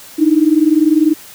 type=tone pair together; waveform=sine; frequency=300.7 / 320.8 Hz; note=D4 / E4; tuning=+41 / -47 cents; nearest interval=minor second; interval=112 cents; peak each=-11 dBFS; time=0.18-1.14 s; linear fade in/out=20 ms; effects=white hiss -37 dBFS RMS until 1.34 s